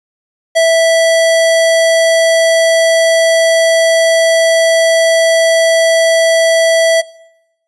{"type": "tone", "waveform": "square", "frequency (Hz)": 657, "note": "E5", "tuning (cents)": -6, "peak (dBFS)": -7, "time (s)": [0.55, 7.02], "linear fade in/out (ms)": 20, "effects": ["noise-tail reverb RT60 0.9 s tail -23 dB re dry", "resampled to 24000 Hz"]}